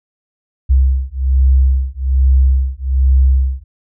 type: beating tone pair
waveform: sine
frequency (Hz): 65.3 / 66.5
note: C2 / C2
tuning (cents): -3 / +29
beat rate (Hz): 1.2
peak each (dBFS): -12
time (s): 0.69-3.64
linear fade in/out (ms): 20
effects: none